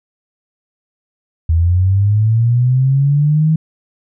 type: linear sweep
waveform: sine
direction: up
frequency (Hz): 79.7 to 160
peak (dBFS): -9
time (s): 1.49-3.56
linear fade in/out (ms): 5
effects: none